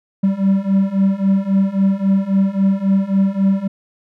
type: beating tone pair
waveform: triangle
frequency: 192.5 / 196.2 Hz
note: G3 / G3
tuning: -31 / +2 cents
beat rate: 3.7 Hz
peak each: -15 / -13 dBFS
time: 0.23-3.68 s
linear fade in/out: 10 ms
effects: none